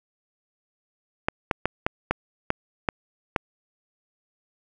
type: clicks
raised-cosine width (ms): 0.5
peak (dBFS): -6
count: 8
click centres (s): 1.285 / 1.512 / 1.656 / 1.865 / 2.11 / 2.504 / 2.888 / 3.362
effects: none